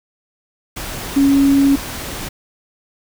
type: tone in noise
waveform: sine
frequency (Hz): 277.2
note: C#4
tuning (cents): 0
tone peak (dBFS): -9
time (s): 1.16-1.76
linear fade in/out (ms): 10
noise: pink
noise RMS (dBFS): -27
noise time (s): 0.76-2.29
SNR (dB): +15
effects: none